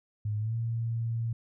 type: tone with pitch glide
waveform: sine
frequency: 105.6 to 115.16 Hz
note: G#2 to A#2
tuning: +29 to -21 cents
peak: -28 dBFS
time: 0.25-1.33 s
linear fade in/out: 5 ms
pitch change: +150 cents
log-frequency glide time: 0.38-0.55 s
effects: none